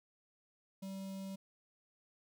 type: tone with notch filter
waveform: square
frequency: 193.1 Hz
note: G3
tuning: 26 cents flat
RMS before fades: -44 dBFS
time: 0.82-1.36 s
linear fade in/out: 10 ms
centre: 1600 Hz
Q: 0.69
effects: none